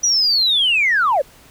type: linear sweep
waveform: sine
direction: down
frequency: 5920 to 493.5 Hz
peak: -12 dBFS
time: 0.03-1.22 s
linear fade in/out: 10 ms
effects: tanh soft clip ceiling -8 dBFS + pink hiss -47 dBFS RMS until 1.5 s